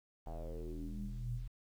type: tone with low-pass filter sweep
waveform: square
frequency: 40.63 Hz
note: E1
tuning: 24 cents flat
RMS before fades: -42 dBFS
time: 0.26-1.48 s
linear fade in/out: 10 ms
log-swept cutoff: 790 to 89 Hz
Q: 6.1
effects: 11-bit